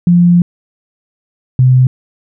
sine tone pair in turn, 174.61 / 128.07 Hz, F3 / C3, 0 / -37 cents, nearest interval perfect fourth, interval 537 cents, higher first, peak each -4 dBFS, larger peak neither, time 0.07-0.42 / 1.59-1.87 s, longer first, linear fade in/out 2 ms, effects none

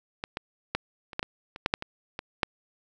clicks, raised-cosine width 0.3 ms, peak -16 / -15 / -10 / -25 / -12 / -15 / -24 / -7 / -6 / -18 / -17 / -6 dBFS, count 12, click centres 0.239 / 0.371 / 0.75 / 1.132 / 1.194 / 1.229 / 1.561 / 1.661 / 1.739 / 1.824 / 2.191 / 2.432 s, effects none

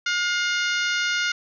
harmonic tone with a mistuned harmonic, 715 Hz, F5, 41 cents sharp, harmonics 2 / 3 / 4 / 5 / 6 / 7 / 8 / 9, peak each -24 / -28 / -30 / -32 / -34 / -35 / -36 / -37 dBFS, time 0.06-1.32 s, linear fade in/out 5 ms, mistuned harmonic 3, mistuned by -23 cents, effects none

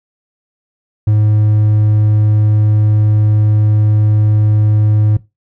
triangle tone, 106.3 Hz, G#2, 41 cents sharp, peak -6 dBFS, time 1.07-5.17 s, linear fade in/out 5 ms, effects noise-tail reverb RT60 0.2 s tail -17 dB re dry

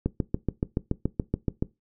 click train, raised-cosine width 3 ms, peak -11 dBFS, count 12, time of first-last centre 0.06-1.625 s, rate 7.03 Hz, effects noise-tail reverb RT60 0.2 s tail -19 dB re dry

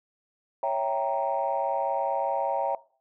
sine chord, C# diminished seventh, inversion none, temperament equal, 554.4 / 659.3 / 784 / 932.3 Hz, C#5 / E5 / G5 / Bb5, 0 / 0 / 0 / 0 cents, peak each -29 dBFS, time 0.63-2.75 s, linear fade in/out 2 ms, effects noise-tail reverb RT60 0.4 s tail -19 dB re dry + tanh soft clip ceiling -16 dBFS

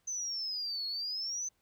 sine exponential two-way sweep, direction down then up, 6200 to 4300 to 6200 Hz, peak -33 dBFS, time 0.07-1.49 s, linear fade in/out 10 ms, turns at 0.87 s, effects tanh soft clip ceiling -29 dBFS + pink hiss -75 dBFS RMS until 1.61 s

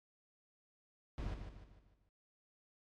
brown noise with echo, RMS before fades -41 dBFS, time 1.18-1.34 s, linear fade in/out 0 ms, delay 150 ms, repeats 5, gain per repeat -7 dB, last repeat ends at 2.09 s, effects low-pass 5000 Hz 12 dB/octave + AAC 64 kbps

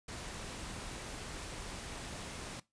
pink noise, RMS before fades -44 dBFS, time 0.08-2.6 s, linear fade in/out 5 ms, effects noise-tail reverb RT60 0.2 s tail -19 dB re dry + resampled to 22050 Hz

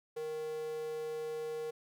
square tone with high-pass filter, 155.56 Hz, D#3, in tune, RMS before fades -39 dBFS, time 0.16-1.71 s, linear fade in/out 10 ms, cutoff 450 Hz, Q 5.8, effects none

